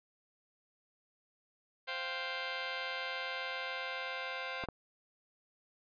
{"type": "chord", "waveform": "10% pulse", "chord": "C suspended fourth", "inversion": "none", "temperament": "just", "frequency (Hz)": [523.3, 697.7, 784.9], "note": ["C5", "F5", "G5"], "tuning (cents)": [0, -2, 2], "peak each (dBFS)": [-32, -35, -36], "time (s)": [1.87, 4.66], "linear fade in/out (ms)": 20}
{"type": "clicks", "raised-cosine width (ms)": 1, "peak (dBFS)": -25, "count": 2, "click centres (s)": [4.638, 4.687]}
{"effects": ["resampled to 11025 Hz"]}